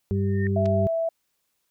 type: harmonic tone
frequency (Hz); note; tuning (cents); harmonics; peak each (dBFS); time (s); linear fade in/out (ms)
98; G2; 0; 1 / 2 / 4; -23 / -26 / -29; 0.11-0.87; 0
type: tone with exponential growth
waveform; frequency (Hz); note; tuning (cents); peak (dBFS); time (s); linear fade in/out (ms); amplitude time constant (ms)
sine; 1825; A#6; -37; -29; 0.15-0.47; 1; 69
type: tone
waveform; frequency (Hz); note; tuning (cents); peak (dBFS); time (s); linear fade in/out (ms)
sine; 659.3; E5; 0; -22; 0.56-1.09; 5
type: clicks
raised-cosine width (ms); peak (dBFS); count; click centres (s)
0.2; -24; 2; 0.657 / 0.661
effects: white hiss -74 dBFS RMS until 1.7 s